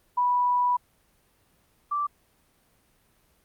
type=tone pair in turn; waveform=sine; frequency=983 / 1169 Hz; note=B5 / D6; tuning=-8 / -8 cents; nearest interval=minor third; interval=300 cents; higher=second; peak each=-20 / -24 dBFS; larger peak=first; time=0.17-0.77 / 1.91-2.07 s; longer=first; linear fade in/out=10 ms; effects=pink hiss -65 dBFS RMS until 3.44 s + Opus 32 kbps